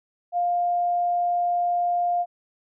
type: tone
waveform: sine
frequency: 703 Hz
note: F5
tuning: 11 cents sharp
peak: -20 dBFS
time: 0.32-2.26 s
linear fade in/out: 50 ms
effects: none